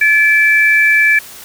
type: tone pair together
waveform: sine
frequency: 1720.8 / 2330 Hz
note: A6 / D7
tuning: -39 / -14 cents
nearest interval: perfect fourth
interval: 525 cents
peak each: -10 dBFS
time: 0.01-1.19 s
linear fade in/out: 5 ms
effects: white hiss -34 dBFS RMS until 1.44 s